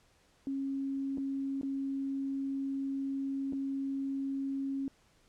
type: tone with dropouts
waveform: sine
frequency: 272.7 Hz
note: C#4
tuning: 28 cents flat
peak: -32 dBFS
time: 0.47-4.88 s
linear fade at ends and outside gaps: 1 ms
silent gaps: 1.174-1.181 / 1.613-1.631 / 3.525-3.532 s
effects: pink hiss -67 dBFS RMS until 5.28 s + low-pass 9000 Hz 12 dB/octave